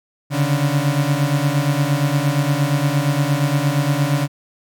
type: beating tone pair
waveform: 35% pulse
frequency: 139.2 / 147.8 Hz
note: C#3 / D3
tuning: +8 / +11 cents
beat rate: 8.6 Hz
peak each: -17 dBFS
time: 0.3-4.28 s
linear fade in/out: 50 ms
effects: none